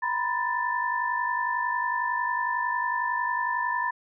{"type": "tone cluster", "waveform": "sine", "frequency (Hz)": [958, 1009, 1766], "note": ["A#5", "B5", "A6"], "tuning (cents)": [47, 37, 6], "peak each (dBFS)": -29, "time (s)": [0.02, 3.91], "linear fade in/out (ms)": 10, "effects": []}